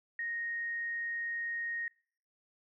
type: tone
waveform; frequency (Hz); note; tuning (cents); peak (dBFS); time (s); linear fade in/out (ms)
sine; 1864.7; A#6; 0; -34; 0.19-1.88; 2
effects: noise-tail reverb RT60 0.5 s tail -24 dB re dry